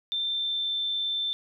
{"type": "tone with pitch glide", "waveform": "sine", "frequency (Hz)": [3572, 3551], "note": ["A7", "A7"], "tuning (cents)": [25, 15], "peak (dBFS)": -26, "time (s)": [0.12, 1.33], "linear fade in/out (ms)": 0, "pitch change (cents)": -10, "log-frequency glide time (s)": [0.24, 0.74], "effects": []}